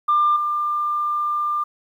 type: tone with level steps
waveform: sine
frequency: 1195 Hz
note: D6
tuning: 30 cents sharp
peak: -13 / -19 dBFS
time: 0.08-1.64 s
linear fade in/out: 10 ms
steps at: 0.36 s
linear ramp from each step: 5 ms
effects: tanh soft clip ceiling -10 dBFS + 9-bit